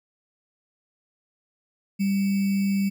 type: tone with sample-and-hold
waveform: sine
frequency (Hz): 197.1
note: G3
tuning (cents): +10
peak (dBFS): -20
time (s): 1.99-2.9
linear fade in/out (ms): 20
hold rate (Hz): 2450
effects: none